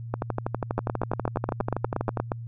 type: two click trains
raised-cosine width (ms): 1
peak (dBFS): -12 / -11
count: 26 / 14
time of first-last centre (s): 0.14-2.173 / 0.78-2.318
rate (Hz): 12.3 / 8.45
effects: added 116 Hz sine -34 dBFS peak until 2.47 s